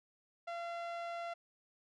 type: tone with low-pass filter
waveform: sawtooth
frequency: 684 Hz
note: F5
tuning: 36 cents flat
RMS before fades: -42 dBFS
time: 0.47-1.34 s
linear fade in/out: 10 ms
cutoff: 3100 Hz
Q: 0.54
effects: none